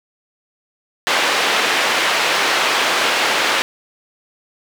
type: band-pass noise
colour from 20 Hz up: white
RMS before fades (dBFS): -17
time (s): 1.07-3.62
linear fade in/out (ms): 0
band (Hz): 390 to 2900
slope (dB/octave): 12
effects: none